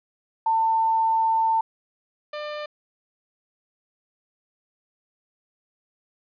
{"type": "tone pair in turn", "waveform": ["sine", "sawtooth"], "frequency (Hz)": [896, 598], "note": ["A5", "D5"], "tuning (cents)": [31, 31], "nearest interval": "perfect fifth", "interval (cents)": 700, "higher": "first", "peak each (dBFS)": [-18, -26], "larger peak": "first", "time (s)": [[0.46, 1.61], [2.33, 2.66]], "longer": "first", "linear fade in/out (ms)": 5, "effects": ["resampled to 11025 Hz", "10-bit"]}